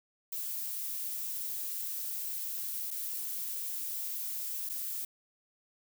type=noise with dropouts; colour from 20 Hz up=violet; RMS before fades=-37 dBFS; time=0.32-5.05 s; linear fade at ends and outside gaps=5 ms; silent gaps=2.906-2.911 / 4.692-4.696 s; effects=none